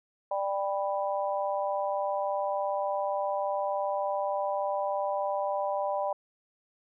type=harmonic tone; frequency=197.4 Hz; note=G3; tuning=12 cents sharp; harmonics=3 / 4 / 5; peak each=-30 / -32 / -34 dBFS; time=0.31-6.13 s; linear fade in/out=5 ms; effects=none